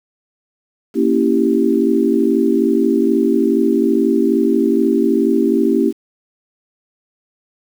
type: chord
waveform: sine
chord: A# diminished seventh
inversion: none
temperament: equal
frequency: 233.1 / 277.2 / 329.6 / 392 Hz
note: A#3 / C#4 / E4 / G4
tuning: 0 / 0 / 0 / 0 cents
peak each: -17 dBFS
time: 0.94-5.93 s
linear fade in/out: 50 ms
effects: 7-bit